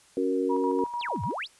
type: chord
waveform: sine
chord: F# major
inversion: second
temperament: equal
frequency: 277.2 / 370 / 466.2 Hz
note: C#4 / F#4 / A#4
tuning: 0 / 0 / 0 cents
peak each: -28 dBFS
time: 0.17-0.84 s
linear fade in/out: 2 ms
type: tone with tremolo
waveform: sine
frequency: 958 Hz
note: A#5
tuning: 47 cents sharp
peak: -28 dBFS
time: 0.49-1.35 s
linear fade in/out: 20 ms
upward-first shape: square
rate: 6.7 Hz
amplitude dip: 55%
type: exponential two-way sweep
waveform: sine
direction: down then up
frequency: 5780 to 87.31 to 5780 Hz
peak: -30 dBFS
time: 0.99-1.48 s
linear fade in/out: 50 ms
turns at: 1.23 s
effects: white hiss -58 dBFS RMS until 1.59 s + resampled to 24000 Hz